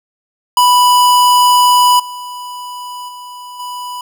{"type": "tone with level steps", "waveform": "square", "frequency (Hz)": 987.8, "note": "B5", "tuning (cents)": 0, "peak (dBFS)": [-7, -25, -29, -23], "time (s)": [0.57, 4.01], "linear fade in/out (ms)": 2, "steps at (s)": [1.99, 3.08, 3.59], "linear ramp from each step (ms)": 10, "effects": []}